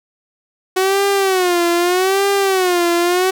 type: tone with vibrato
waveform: sawtooth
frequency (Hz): 370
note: F#4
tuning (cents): 0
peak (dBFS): -9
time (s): 0.76-3.31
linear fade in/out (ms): 10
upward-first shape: sine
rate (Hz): 0.81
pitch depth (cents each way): 130
effects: none